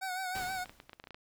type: tone with vibrato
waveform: 25% pulse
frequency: 746 Hz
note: F#5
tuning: 14 cents sharp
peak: -31 dBFS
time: 0.01-0.65 s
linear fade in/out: 20 ms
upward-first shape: sine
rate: 6.3 Hz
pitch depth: 49 cents each way
type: noise with exponential decay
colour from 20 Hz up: pink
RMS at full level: -41 dBFS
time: 0.35-1.09 s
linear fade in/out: 1 ms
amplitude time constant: 160 ms
type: clicks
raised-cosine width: 0.3 ms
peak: -31 dBFS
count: 10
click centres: 0.658 / 0.695 / 0.801 / 0.895 / 0.932 / 0.999 / 1.04 / 1.072 / 1.107 / 1.145 s
effects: none